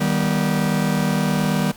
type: chord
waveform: 45% pulse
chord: Eb augmented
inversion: none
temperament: just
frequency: 155.56 / 194.45 / 243.1 Hz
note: Eb3 / G3 / B3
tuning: 0 / -14 / -27 cents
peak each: -22 / -21 / -24 dBFS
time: 0-1.72 s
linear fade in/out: 10 ms
effects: pink hiss -44 dBFS RMS until 1.76 s